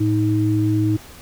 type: tone pair together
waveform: sine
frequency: 110 / 314.7 Hz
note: A2 / D#4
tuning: 0 / +20 cents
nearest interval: octave + tritone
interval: 1820 cents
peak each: -18 dBFS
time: 0-0.97 s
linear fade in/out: 10 ms
effects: pink hiss -42 dBFS RMS until 1.21 s